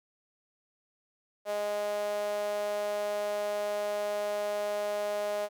sawtooth tone with high-pass filter, 207 Hz, G#3, 5 cents flat, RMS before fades -32 dBFS, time 1.45-5.49 s, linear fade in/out 50 ms, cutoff 580 Hz, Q 6.5, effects none

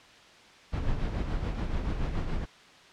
brown noise with tremolo, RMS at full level -28 dBFS, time 0.72-2.46 s, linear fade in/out 20 ms, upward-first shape sine, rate 7 Hz, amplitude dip 50%, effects white hiss -53 dBFS RMS until 2.92 s + low-pass 4000 Hz 12 dB/octave

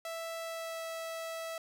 sawtooth tone with pitch glide, 659.3 to 654.7 Hz, E5 to E5, 0 to -12 cents, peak -34 dBFS, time 0.05-1.58 s, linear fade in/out 2 ms, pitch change -12 cents, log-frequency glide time 0.38-0.84 s, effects none

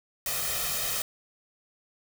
white noise with comb filter, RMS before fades -30 dBFS, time 0.26-1.02 s, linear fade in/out 2 ms, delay 1.6 ms, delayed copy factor +0.8, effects none

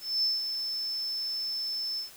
sine tone with ADSR envelope, 5274 Hz, E8, in tune, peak -23 dBFS, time 0-2.11 s, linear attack 230 ms, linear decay 180 ms, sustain -7 dB, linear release 130 ms, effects white hiss -51 dBFS RMS until 2.16 s

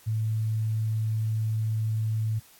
sine tone, 110 Hz, A2, in tune, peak -24 dBFS, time 0.06-2.4 s, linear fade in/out 20 ms, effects white hiss -55 dBFS RMS until 2.59 s + AAC 64 kbps

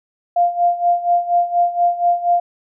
sine tone with tremolo, 698.5 Hz, F5, in tune, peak -10 dBFS, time 0.36-2.4 s, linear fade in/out 5 ms, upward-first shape sine, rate 4.2 Hz, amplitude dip 80%, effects none

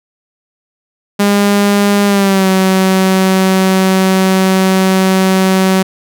sawtooth tone with pitch glide, 202.7 to 189.13 Hz, G#3 to F#3, -42 to +38 cents, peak -4 dBFS, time 1.19-5.83 s, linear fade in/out 10 ms, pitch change -120 cents, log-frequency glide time 2.06-2.48 s, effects none

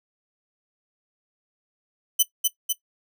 5% pulse tone with echo, 3016 Hz, F#7, 32 cents sharp, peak -6 dBFS, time 2.19-2.23 s, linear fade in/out 10 ms, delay 250 ms, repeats 2, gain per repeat -3 dB, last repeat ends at 2.73 s, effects noise-tail reverb RT60 0.1 s tail -17 dB re dry

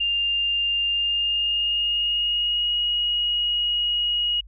sine tone with pitch glide, 2801 to 2890 Hz, F7 to F#7, +4 to -41 cents, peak -20 dBFS, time 0-4.41 s, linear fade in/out 10 ms, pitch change +55 cents, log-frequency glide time 0.88-2.73 s, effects added 50 Hz sine -42 dBFS peak until 4.47 s

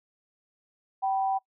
sine tone pair together, 772.6 / 982 Hz, G5 / B5, -25 / -10 cents, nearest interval major third, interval 415 cents, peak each -24 / -35 dBFS, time 1.02-1.39 s, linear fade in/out 20 ms, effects noise-tail reverb RT60 0.1 s tail -22 dB re dry

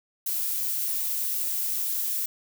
violet noise, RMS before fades -28 dBFS, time 0.26-2.26 s, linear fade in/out 5 ms, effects none

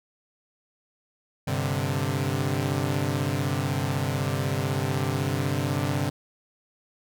sawtooth chord, G suspended fourth, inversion none, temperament equal, 98 / 130.81 / 146.83 Hz, G2 / C3 / D3, 0 / 0 / 0 cents, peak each -26 / -24 / -25 dBFS, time 1.47-6.1 s, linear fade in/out 10 ms, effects none

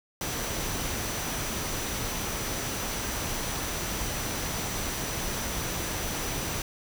sine tone in noise, 5920 Hz, F#8, in tune, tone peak -40 dBFS, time 0.21-6.62 s, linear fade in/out 2 ms, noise pink, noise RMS -32 dBFS, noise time 0.21-6.62 s, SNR -11 dB, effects none

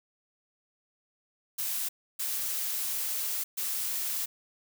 blue noise bursts at uneven times, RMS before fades -32 dBFS, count 3, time 1.58-1.89 / 2.19-3.44 / 3.57-4.26 s, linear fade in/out 10 ms, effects none

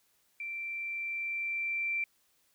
sine tone with level ramp, 2349 Hz, D7, in tune, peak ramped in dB -36 to -29 dBFS, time 0.4-2.04 s, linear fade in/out 2 ms, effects white hiss -71 dBFS RMS until 2.54 s

